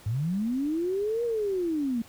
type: linear two-way sweep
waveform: sine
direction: up then down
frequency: 98 to 479.4 to 221.8 Hz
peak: -25 dBFS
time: 0.06-2.02 s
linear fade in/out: 5 ms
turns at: 1.24 s
effects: pink hiss -52 dBFS RMS until 2.08 s